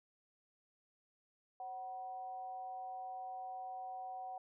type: tone with amplitude modulation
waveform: sine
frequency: 750 Hz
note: F#5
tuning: 23 cents sharp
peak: -40 dBFS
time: 1.6-4.38 s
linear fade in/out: 2 ms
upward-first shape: sine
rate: 218 Hz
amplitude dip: 55%
effects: none